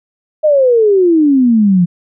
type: exponential sweep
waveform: sine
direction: down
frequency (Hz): 629 to 169.9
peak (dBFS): -6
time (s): 0.43-1.86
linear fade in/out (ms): 20
effects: none